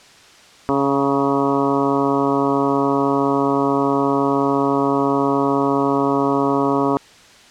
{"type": "harmonic tone with a mistuned harmonic", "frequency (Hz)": 139.2, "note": "C#3", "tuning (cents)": 8, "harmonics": [1, 2, 3, 4, 5, 6, 7, 8, 9], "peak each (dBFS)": [-29, -19, -21, -26, -25, -31, -24, -25, -29], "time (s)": [0.69, 6.97], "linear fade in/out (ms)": 0, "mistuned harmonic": 7, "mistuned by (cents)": -25, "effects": ["white hiss -46 dBFS RMS until 7.5 s", "low-pass 6000 Hz 12 dB/octave"]}